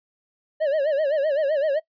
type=tone with vibrato; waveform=triangle; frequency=587.3 Hz; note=D5; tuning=in tune; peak=-17 dBFS; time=0.6-1.8 s; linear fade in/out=20 ms; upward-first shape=sine; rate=7.8 Hz; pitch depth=140 cents each way; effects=noise-tail reverb RT60 0.1 s tail -21 dB re dry + resampled to 11025 Hz